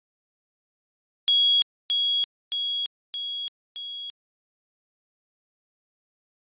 sine tone with echo, 3322 Hz, G#7, in tune, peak -16 dBFS, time 1.28-1.62 s, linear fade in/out 0 ms, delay 620 ms, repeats 4, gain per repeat -4 dB, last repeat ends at 4.1 s, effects resampled to 8000 Hz

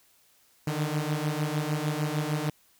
sawtooth beating tone pair, 148.1 / 154.7 Hz, D3 / D#3, +15 / -10 cents, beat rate 6.6 Hz, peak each -26 dBFS, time 0.67-2.5 s, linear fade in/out 5 ms, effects white hiss -63 dBFS RMS until 2.79 s

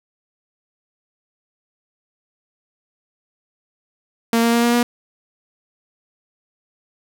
sawtooth tone with pitch steps, 230.4 / 232.8 / 235.2 / 237.7 / 240.2 Hz, A#3 / A#3 / A#3 / A#3 / B3, -20 / -2 / +16 / +34 / -48 cents, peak -10 dBFS, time 4.33-4.83 s, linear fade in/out 2 ms, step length 100 ms, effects none

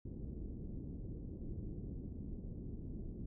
pink low-pass noise, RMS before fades -45 dBFS, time 0.05-3.26 s, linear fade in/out 5 ms, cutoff 340 Hz, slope 24 dB/octave, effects none

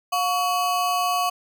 square ring-modulated tone, 920 Hz, A#5, 23 cents flat, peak -18 dBFS, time 0.12-1.3 s, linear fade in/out 10 ms, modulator 204 Hz, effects none

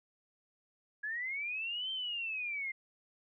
sine linear two-way sweep, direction up then down, 1661.2 to 3136 to 2084 Hz, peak -35 dBFS, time 1.03-2.72 s, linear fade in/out 10 ms, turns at 1.91 s, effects none

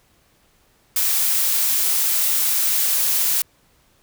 blue noise, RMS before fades -19 dBFS, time 0.96-3.42 s, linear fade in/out 2 ms, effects pink hiss -59 dBFS RMS until 4.02 s

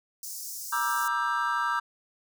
pink high-pass noise, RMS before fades -38 dBFS, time 0.23-1.08 s, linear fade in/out 2 ms, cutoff 5200 Hz, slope 48 dB/octave
triangle chord, E half-diminished seventh, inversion second, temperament just, 949.3 / 1186.7 / 1318.5 / 1582.2 Hz, Bb5 / D6 / E6 / G6, +31 / +18 / 0 / +16 cents, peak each -29 dBFS, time 0.72-1.8 s, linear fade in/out 10 ms
effects none

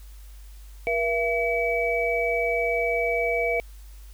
sine tone cluster, 477.5 / 673 / 2284 Hz, A#4 / E5 / D7, +42 / +36 / -49 cents, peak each -26 dBFS, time 0.87-3.6 s, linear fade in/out 0 ms, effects added 50 Hz sine -41 dBFS peak until 4.13 s + white hiss -56 dBFS RMS until 4.13 s

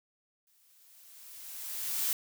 blue noise with exponential growth, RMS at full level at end -29 dBFS, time 0.47-2.13 s, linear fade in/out 1 ms, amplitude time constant 360 ms, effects none

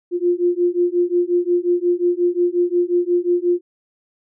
sine beating tone pair, 349.2 / 354.8 Hz, F4 / F4, 0 / +27 cents, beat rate 5.6 Hz, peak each -18 dBFS, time 0.11-3.61 s, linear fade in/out 50 ms, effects none

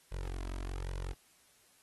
sawtooth tone with flanger, 45.48 Hz, F#1, 29 cents flat, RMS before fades -39 dBFS, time 0.11-1.14 s, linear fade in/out 20 ms, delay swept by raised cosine 2 to 3.1 ms, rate 1.2 Hz, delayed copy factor +1, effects white hiss -66 dBFS RMS until 1.82 s + AAC 32 kbps

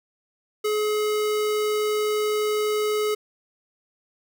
square tone, 424.1 Hz, G#4, 36 cents sharp, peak -22 dBFS, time 0.64-3.15 s, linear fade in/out 10 ms, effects none

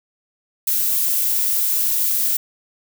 violet noise, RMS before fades -19 dBFS, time 0.67-2.37 s, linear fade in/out 5 ms, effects none

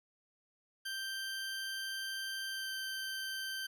20% pulse tone with pitch glide, 1568 to 1556.3 Hz, G6 to G6, 0 to -13 cents, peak -33 dBFS, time 0.85-3.67 s, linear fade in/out 10 ms, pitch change -13 cents, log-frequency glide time 2.51-2.71 s, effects none

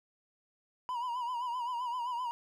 triangle tone with vibrato, 975 Hz, B5, 23 cents flat, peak -31 dBFS, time 0.89-2.31 s, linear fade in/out 0 ms, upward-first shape sine, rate 7.7 Hz, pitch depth 76 cents each way, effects none

